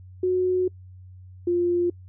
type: tone pair in turn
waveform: sine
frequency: 366.8 / 350.1 Hz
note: F#4 / F4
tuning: -15 / +4 cents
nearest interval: minor second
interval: 81 cents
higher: first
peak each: -19 dBFS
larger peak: neither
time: 0.23-0.68 / 1.47-1.9 s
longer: first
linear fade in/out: 5 ms
effects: noise-tail reverb RT60 0.1 s tail -26 dB re dry + added 92 Hz sine -42 dBFS peak until 2.08 s